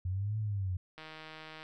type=linear two-way sweep; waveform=sine; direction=up then down; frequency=88.9 to 109.6 to 88.9 Hz; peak=-31 dBFS; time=0.05-0.77 s; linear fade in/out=5 ms; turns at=0.38 s
type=click train; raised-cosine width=0.3 ms; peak=-31 dBFS; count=103; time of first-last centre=0.98-1.63 s; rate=157 Hz
effects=none